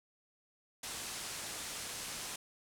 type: low-pass noise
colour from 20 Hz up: white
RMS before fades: -43 dBFS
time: 0.83-2.36 s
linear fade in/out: 5 ms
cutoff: 10000 Hz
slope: 24 dB/octave
effects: none